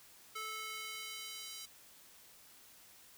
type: tone with high-pass filter sweep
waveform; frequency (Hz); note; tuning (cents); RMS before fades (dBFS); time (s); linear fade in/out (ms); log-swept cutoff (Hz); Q
square; 436.1; A4; -15; -45; 0.35-1.66; 10; 1300 to 4300; 1.2
effects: white hiss -60 dBFS RMS until 3.17 s